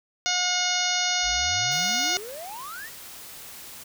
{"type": "harmonic tone", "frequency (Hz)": 722, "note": "F#5", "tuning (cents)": -43, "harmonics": [1, 2, 3, 4, 5, 6, 7, 8, 9], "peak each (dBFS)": [-31, -31, -31, -31, -31, -31, -31, -31, -31], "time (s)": [0.26, 2.17], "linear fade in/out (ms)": 0}
{"type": "exponential sweep", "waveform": "triangle", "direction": "up", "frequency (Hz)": [45.2, 1985], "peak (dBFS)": -34, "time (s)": [1.22, 2.9], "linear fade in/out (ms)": 50}
{"type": "noise", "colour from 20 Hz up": "white", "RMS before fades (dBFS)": -42, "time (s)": [1.71, 3.84], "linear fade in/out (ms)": 10}
{"effects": []}